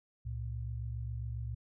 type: tone pair together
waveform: sine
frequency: 67.5 / 114.85 Hz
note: C#2 / A#2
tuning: -45 / -25 cents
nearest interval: major sixth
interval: 920 cents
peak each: -39 / -38 dBFS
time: 0.25-1.55 s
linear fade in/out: 10 ms
effects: none